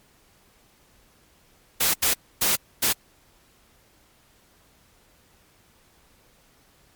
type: noise bursts at uneven times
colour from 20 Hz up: white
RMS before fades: -21 dBFS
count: 4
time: 1.8-1.94 / 2.02-2.14 / 2.41-2.56 / 2.82-2.93 s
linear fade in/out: 10 ms
effects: pink hiss -59 dBFS RMS until 6.95 s + MP3 96 kbps